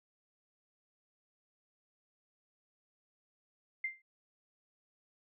sine tone with exponential decay, 2093 Hz, C7, in tune, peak -30 dBFS, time 3.84-4.02 s, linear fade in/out 5 ms, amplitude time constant 37 ms, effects none

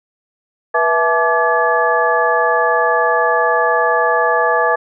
sine tone cluster, 488.1 / 658 / 862 / 1168 / 1701 Hz, B4 / E5 / A5 / D6 / G#6, -20 / -3 / -36 / -10 / +41 cents, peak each -18 dBFS, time 0.74-4.76 s, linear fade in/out 10 ms, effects none

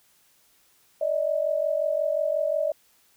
sine tone pair together, 584.4 / 630 Hz, D5 / D#5, -9 / +21 cents, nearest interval minor second, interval 130 cents, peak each -25 dBFS, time 1.01-2.72 s, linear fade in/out 5 ms, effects white hiss -62 dBFS RMS until 3.16 s

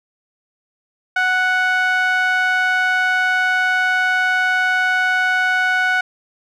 sawtooth tone with band-pass filter, 740 Hz, F#5, in tune, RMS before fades -17 dBFS, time 1.16-6.01 s, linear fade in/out 5 ms, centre 1600 Hz, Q 2.7, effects none

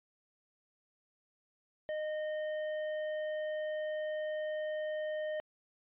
sine tone with hard clipping, 615 Hz, D#5, 20 cents flat, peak -36 dBFS, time 1.89-5.4 s, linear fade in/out 0 ms, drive 8 dB, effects resampled to 8000 Hz

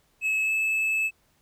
triangle tone with pitch glide, 2586 to 2609 Hz, E7 to E7, -34 to -18 cents, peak -21 dBFS, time 0.21-1.11 s, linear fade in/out 50 ms, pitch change +16 cents, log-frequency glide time 0.42-0.51 s, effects pink hiss -66 dBFS RMS until 1.41 s

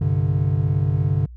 triangle chord, G suspended fourth, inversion none, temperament equal with one note detuned, 98 / 129.76 / 146.83 Hz, G2 / C3 / D3, 0 / -14 / 0 cents, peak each -19 / -21 / -19 dBFS, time 0.01-1.26 s, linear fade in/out 5 ms, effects added 60 Hz sine -36 dBFS peak until 1.36 s

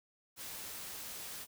white noise, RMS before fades -45 dBFS, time 0.36-1.47 s, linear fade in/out 50 ms, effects none

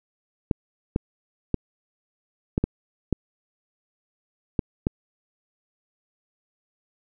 clicks, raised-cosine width 3 ms, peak -8 dBFS, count 8, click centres 0.512 / 0.961 / 1.543 / 2.579 / 2.64 / 3.127 / 4.592 / 4.869 s, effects none

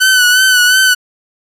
sawtooth tone with vibrato, 1500 Hz, F#6, 23 cents sharp, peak -3 dBFS, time 0-0.95 s, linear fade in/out 20 ms, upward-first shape sine, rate 2.8 Hz, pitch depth 42 cents each way, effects resampled to 32000 Hz

